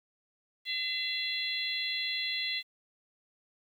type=harmonic tone; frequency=679 Hz; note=F5; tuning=49 cents flat; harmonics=3 / 4 / 5 / 6; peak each=-36 / -39 / -36 / -35 dBFS; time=0.65-2.63 s; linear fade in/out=50 ms; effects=10-bit